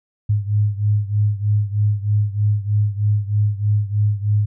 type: beating tone pair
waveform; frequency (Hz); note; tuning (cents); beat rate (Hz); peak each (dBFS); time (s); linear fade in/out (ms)
sine; 103.2 / 106.4; G#2 / G#2; -10 / +42; 3.2; -17 / -20; 0.29-4.46; 10
effects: none